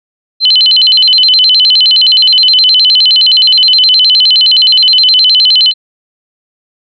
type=tone with vibrato; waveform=sine; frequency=3525 Hz; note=A7; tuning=2 cents sharp; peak=-3 dBFS; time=0.4-5.74 s; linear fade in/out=50 ms; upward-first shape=square; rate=9.6 Hz; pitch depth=270 cents each way; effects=none